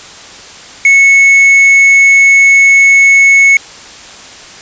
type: tone with tanh clipping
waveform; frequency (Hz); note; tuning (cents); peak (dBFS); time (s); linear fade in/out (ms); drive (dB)
sine; 2202; C#7; -12; -3; 0.85-3.57; 2; 5
effects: white hiss -31 dBFS RMS until 4.61 s + resampled to 16000 Hz